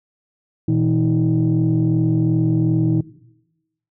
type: tone cluster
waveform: sine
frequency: 118.8 / 161.5 / 318.5 Hz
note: A#2 / E3 / D#4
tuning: +33 / -35 / +41 cents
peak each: -18 dBFS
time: 0.68-3.01 s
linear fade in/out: 5 ms
effects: noise-tail reverb RT60 0.9 s tail -17 dB re dry + tanh soft clip ceiling -9 dBFS